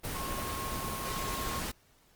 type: tone in noise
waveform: sine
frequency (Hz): 1080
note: C#6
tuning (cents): -45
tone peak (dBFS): -38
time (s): 0.14-1.61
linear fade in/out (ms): 20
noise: pink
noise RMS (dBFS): -36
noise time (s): 0.03-1.72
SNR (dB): -5
effects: pink hiss -65 dBFS RMS until 2.15 s + Opus 24 kbps